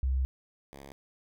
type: tone pair in turn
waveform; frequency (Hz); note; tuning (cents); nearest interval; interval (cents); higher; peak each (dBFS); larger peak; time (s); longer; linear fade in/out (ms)
sine / 5% pulse; 65.41 / 69.3; C2 / C#2; 0 / 0; minor second; 100; second; -25 / -35; first; 0.03-0.25 / 0.73-0.92; first; 0
effects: none